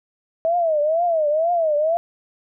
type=tone with vibrato; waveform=sine; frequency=643 Hz; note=E5; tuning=43 cents flat; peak=-16 dBFS; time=0.45-1.97 s; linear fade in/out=0 ms; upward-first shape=triangle; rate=2.1 Hz; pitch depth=180 cents each way; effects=none